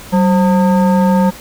sine tone with frequency modulation, 190.1 Hz, F#3, 47 cents sharp, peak -8 dBFS, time 0.12-1.31 s, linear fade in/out 20 ms, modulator 717 Hz, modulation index 0.77, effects pink hiss -34 dBFS RMS until 1.4 s

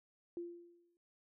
sine tone with exponential decay, 345.3 Hz, F4, 20 cents flat, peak -38 dBFS, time 0.37-0.97 s, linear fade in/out 1 ms, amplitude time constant 130 ms, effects none

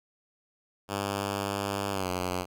5% pulse tone with pitch glide, 99.8 to 90.99 Hz, G2 to F#2, +32 to -28 cents, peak -18 dBFS, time 0.88-2.46 s, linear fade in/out 50 ms, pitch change -160 cents, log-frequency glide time 1.92-2.08 s, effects none

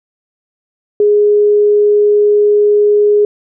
sine tone, 415.3 Hz, G#4, in tune, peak -6 dBFS, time 1-3.25 s, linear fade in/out 2 ms, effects none

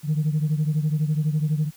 sine beating tone pair, 150 / 162 Hz, D3 / E3, +37 / -30 cents, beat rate 12 Hz, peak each -20 / -24 dBFS, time 0.03-1.71 s, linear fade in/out 50 ms, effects tanh soft clip ceiling -15 dBFS + white hiss -52 dBFS RMS until 1.76 s

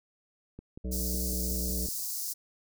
click train, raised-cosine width 3 ms, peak -30 dBFS, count 8, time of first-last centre 0.59-1.886 s, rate 5.4 Hz
harmonic tone, 62.4 Hz, B1, 19 cents sharp, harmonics 1 / 3 / 5 / 7 / 9 / 10, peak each -32 / -37 / -44 / -44 / -50 / -53 dBFS, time 0.84-1.87 s, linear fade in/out 10 ms
white high-pass noise, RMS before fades -35 dBFS, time 0.91-2.34 s, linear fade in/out 20 ms, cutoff 4600 Hz, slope 48 dB/octave
effects none

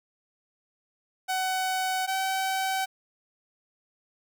sawtooth tone pair in turn, 750 / 764.4 Hz, F#5 / G5, +23 / -44 cents, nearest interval unison, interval 33 cents, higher second, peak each -22 dBFS, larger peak neither, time 1.28-2.07 / 2.07-2.86 s, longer neither, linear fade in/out 20 ms, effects none

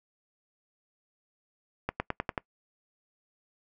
accelerating click train, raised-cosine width 0.5 ms, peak -14 dBFS, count 6, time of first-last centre 1.89-2.378 s, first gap 110 ms, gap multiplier 0.94, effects noise-tail reverb RT60 0.1 s tail -23 dB re dry

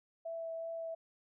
sine tone with vibrato, 659 Hz, E5, 1 cent flat, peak -38 dBFS, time 0.25-0.95 s, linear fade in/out 10 ms, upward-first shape triangle, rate 2.7 Hz, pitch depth 11 cents each way, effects none

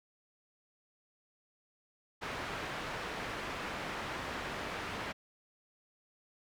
white low-pass noise, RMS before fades -40 dBFS, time 2.21-5.13 s, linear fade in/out 20 ms, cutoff 1900 Hz, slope 12 dB/octave, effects none

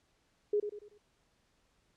sine tone with echo, 415.3 Hz, G#4, in tune, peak -26 dBFS, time 0.53-0.6 s, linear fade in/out 5 ms, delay 95 ms, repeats 4, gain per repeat -8 dB, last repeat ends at 0.98 s, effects pink hiss -73 dBFS RMS until 1.96 s + low-pass 8000 Hz 12 dB/octave

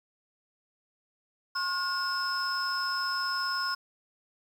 sine tone cluster, 1075 / 1434 / 5190 Hz, C6 / F6 / E8, +47 / +45 / -28 cents, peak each -31 dBFS, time 1.55-3.75 s, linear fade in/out 10 ms, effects tanh soft clip ceiling -23 dBFS + 9-bit

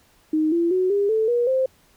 sine tone with pitch steps, 311.1 / 339.3 / 370 / 403.4 / 440 / 479.8 / 523.2 Hz, D#4 / F4 / F#4 / G4 / A4 / A#4 / C5, 0 / -50 / 0 / +50 / 0 / +50 / 0 cents, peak -17 dBFS, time 0.33-1.66 s, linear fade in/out 5 ms, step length 190 ms, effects pink hiss -58 dBFS RMS until 1.96 s

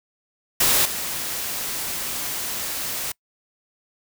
white noise with level steps, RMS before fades -18 / -28 dBFS, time 0.6-3.12 s, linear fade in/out 5 ms, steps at 0.85 s, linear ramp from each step 5 ms, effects noise-tail reverb RT60 0.1 s tail -25 dB re dry

